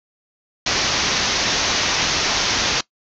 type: low-pass noise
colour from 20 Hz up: white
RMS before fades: -20 dBFS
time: 0.66-2.81 s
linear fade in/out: 5 ms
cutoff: 6400 Hz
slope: 96 dB/octave
effects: noise-tail reverb RT60 0.1 s tail -20 dB re dry